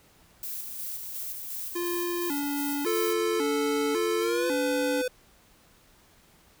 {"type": "noise with tremolo", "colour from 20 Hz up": "violet", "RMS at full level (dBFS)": -35, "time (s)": [0.43, 3.13], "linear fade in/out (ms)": 0, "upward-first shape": "square", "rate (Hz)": 2.8, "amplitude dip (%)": 30}
{"type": "tone with vibrato", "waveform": "square", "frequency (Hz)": 315.5, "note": "D#4", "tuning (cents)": 24, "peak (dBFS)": -29, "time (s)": [1.75, 5.02], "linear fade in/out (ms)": 10, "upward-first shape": "square", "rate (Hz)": 0.91, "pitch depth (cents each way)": 170}
{"type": "tone with pitch glide", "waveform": "square", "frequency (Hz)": [440, 502.5], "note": ["A4", "B4"], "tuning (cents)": [0, 30], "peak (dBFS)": -27, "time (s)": [2.86, 5.08], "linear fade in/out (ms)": 5, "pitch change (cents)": 230, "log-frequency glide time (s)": [4.19, 4.47]}
{"effects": ["pink hiss -59 dBFS RMS until 6.6 s"]}